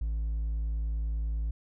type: tone with hard clipping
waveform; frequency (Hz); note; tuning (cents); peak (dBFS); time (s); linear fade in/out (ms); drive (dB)
sine; 55; A1; 0; -29; 0.01-1.51; 5; 2
effects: none